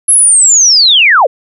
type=linear sweep; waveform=sine; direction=down; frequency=11070 to 434.5 Hz; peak=-3 dBFS; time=0.08-1.27 s; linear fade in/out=10 ms; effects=none